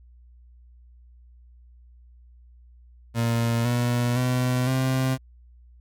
30% pulse tone with pitch steps, 116.54 / 121.14 / 125.92 / 130.89 Hz, A#2 / B2 / B2 / C3, 0 / -33 / +34 / +1 cents, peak -18 dBFS, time 3.14-5.18 s, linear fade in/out 50 ms, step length 510 ms, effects added 60 Hz sine -48 dBFS peak until 5.8 s + MP3 96 kbps

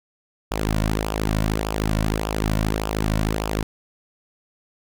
sawtooth tone with flanger, 53.1 Hz, G#1, 39 cents sharp, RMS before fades -23 dBFS, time 0.51-3.63 s, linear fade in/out 5 ms, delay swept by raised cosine 0.48 to 2.48 ms, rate 1.7 Hz, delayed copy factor -0.65, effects none

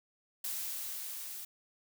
blue noise with level ramp, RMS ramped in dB -37 to -44 dBFS, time 0.44-1.45 s, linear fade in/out 5 ms, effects none

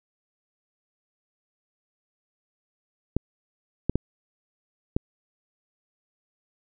clicks, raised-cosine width 3 ms, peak -9 dBFS, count 4, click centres 3.166 / 3.896 / 3.956 / 4.965 s, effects none

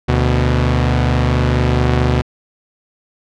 sawtooth tone pair together, 74.1 / 123.68 Hz, D2 / B2, +16 / +3 cents, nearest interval major sixth, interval 887 cents, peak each -11 dBFS, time 0.08-2.22 s, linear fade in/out 10 ms, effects low-pass 4000 Hz 12 dB/octave

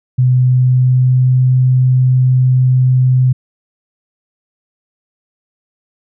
sine tone with pitch glide, 126.7 to 128.1 Hz, B2 to C3, +45 to -36 cents, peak -7 dBFS, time 0.18-3.33 s, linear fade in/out 10 ms, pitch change +19 cents, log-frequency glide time 0.39-1.46 s, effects none

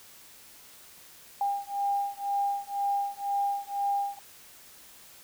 sine beating tone pair, 802 / 804 Hz, G5 / G5, +39 / +44 cents, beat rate 2 Hz, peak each -30 / -30 dBFS, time 1.41-4.19 s, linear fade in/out 2 ms, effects white hiss -52 dBFS RMS until 5.23 s

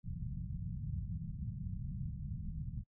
white low-pass noise, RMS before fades -41 dBFS, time 0.03-2.84 s, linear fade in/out 50 ms, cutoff 180 Hz, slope 48 dB/octave, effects noise-tail reverb RT60 0.1 s tail -25 dB re dry

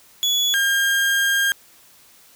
35% pulse tone pair in turn, 3400 / 1609.2 Hz, G#7 / G6, +40 / +45 cents, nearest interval octave + minor second, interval 1295 cents, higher first, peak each -15 dBFS, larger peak neither, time 0.23-0.54 / 0.54-1.52 s, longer second, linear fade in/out 0 ms, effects white hiss -51 dBFS RMS until 2.35 s

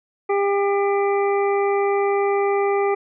harmonic tone with a mistuned harmonic, 400.4 Hz, G4, 37 cents sharp, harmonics 1 / 2 / 3 / 5 / 6, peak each -18 / -24 / -28 / -32 / -34 dBFS, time 0.29-2.95 s, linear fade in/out 10 ms, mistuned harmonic 6, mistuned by -38 cents, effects none

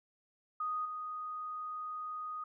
sine tone with level steps, 1243 Hz, D#6, 2 cents flat, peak -33 / -38 dBFS, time 0.6-2.44 s, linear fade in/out 5 ms, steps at 0.85 s, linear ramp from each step 5 ms, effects none

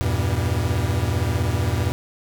45% pulse chord, E diminished, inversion none, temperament equal with one note detuned, 82.41 / 98 / 119.47 Hz, E2 / G2 / Bb2, 0 / 0 / +43 cents, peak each -24 dBFS, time 0.01-1.92 s, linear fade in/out 0 ms, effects none

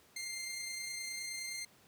15% pulse tone with amplitude modulation, 2101 Hz, C7, 7 cents sharp, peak -32 dBFS, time 0.16-1.65 s, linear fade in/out 5 ms, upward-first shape sine, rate 29.6 Hz, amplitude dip 30%, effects pink hiss -64 dBFS RMS until 1.87 s + high-pass 100 Hz 12 dB/octave

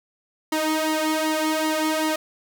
sawtooth tone with flanger, 312.7 Hz, D#4, 9 cents sharp, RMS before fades -23 dBFS, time 0.52-2.16 s, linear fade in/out 5 ms, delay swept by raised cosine 0.99 to 2.29 ms, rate 2.6 Hz, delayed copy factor +0.75, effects 8-bit

